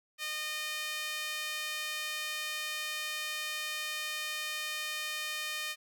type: tone with high-pass filter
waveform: sawtooth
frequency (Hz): 612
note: D#5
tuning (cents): -29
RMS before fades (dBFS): -37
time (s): 0.18-5.76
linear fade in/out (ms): 50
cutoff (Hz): 2200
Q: 1.4
effects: none